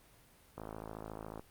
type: click train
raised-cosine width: 1 ms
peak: -29 dBFS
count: 45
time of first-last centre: 0.58-1.395 s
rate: 54 Hz
effects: pink hiss -63 dBFS RMS until 1.5 s + Opus 32 kbps